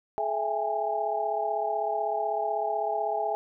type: tone cluster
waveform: sine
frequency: 426.8 / 662 / 804 / 840 Hz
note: G#4 / E5 / G5 / G#5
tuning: +47 / +7 / +44 / +19 cents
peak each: -33 / -30 / -30 / -34 dBFS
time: 0.18-3.35 s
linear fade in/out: 0 ms
effects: none